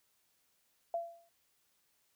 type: tone with exponential decay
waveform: sine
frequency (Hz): 679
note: F5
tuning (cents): -49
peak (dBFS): -30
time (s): 0.94-1.29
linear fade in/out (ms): 2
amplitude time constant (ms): 76
effects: white hiss -75 dBFS RMS until 2.15 s